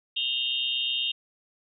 sine tone cluster, 2783 / 2911 / 3197 / 3660 Hz, F7 / F#7 / G7 / A#7, -7 / -29 / +33 / -32 cents, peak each -31 dBFS, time 0.16-1.12 s, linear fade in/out 10 ms, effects none

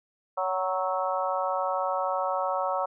harmonic tone with a mistuned harmonic, 186.7 Hz, F#3, 16 cents sharp, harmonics 3 / 4 / 5 / 6 / 7, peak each -30 / -31 / -32 / -33 / -33 dBFS, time 0.37-2.86 s, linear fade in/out 10 ms, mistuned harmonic 6, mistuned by -25 cents, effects none

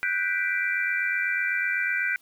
sine chord, G major seventh, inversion third, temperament equal, 1480 / 1568 / 1975.5 / 2349 Hz, F#6 / G6 / B6 / D7, 0 / 0 / 0 / 0 cents, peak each -29 dBFS, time 0.03-2.16 s, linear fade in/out 0 ms, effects white hiss -61 dBFS RMS until 2.21 s

